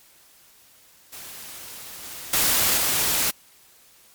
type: noise with level steps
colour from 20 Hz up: white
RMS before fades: -39 / -37 / -20 / -22 dBFS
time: 1.12-3.31 s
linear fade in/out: 10 ms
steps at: 2.03 / 2.33 / 2.77 s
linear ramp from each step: 5 ms
effects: white hiss -54 dBFS RMS until 4.14 s + MP3 96 kbps